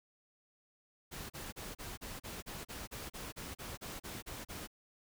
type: noise bursts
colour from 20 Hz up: pink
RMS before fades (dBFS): -45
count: 16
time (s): 1.11-4.675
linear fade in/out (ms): 20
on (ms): 190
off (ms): 35
effects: none